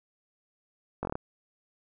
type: slowing click train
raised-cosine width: 1 ms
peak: -18 dBFS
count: 6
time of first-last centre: 1.03-1.155 s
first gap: 20 ms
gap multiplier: 1.11
effects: none